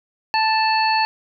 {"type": "harmonic tone", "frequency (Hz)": 880, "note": "A5", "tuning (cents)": 0, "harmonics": [1, 2, 3, 5], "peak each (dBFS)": [-17, -25, -24, -24], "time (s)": [0.34, 1.05], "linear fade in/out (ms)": 0, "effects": []}